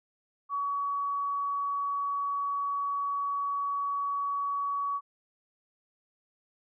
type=tone; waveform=sine; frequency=1130 Hz; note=C#6; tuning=33 cents sharp; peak=-28 dBFS; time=0.49-5.01 s; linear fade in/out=50 ms; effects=none